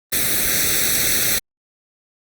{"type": "noise with comb filter", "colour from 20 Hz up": "white", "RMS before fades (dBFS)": -18, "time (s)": [0.12, 1.39], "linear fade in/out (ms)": 10, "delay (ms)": 0.5, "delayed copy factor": 0.9, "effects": ["Opus 32 kbps"]}